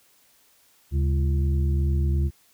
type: harmonic tone with a mistuned harmonic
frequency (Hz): 68.4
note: C#2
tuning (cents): -23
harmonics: 1 / 2 / 3 / 5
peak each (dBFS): -20 / -28 / -35 / -36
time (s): 0.91-2.31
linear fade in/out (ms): 50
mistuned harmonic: 1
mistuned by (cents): +140
effects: white hiss -60 dBFS RMS until 2.53 s